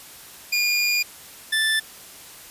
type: tone pair in turn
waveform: 25% pulse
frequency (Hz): 2424 / 1761.4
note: D#7 / A6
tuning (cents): -46 / +1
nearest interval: tritone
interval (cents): 553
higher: first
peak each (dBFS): -15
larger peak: neither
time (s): 0.52-1.03 / 1.52-1.8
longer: first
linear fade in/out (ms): 10
effects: white hiss -43 dBFS RMS until 2.5 s + resampled to 32000 Hz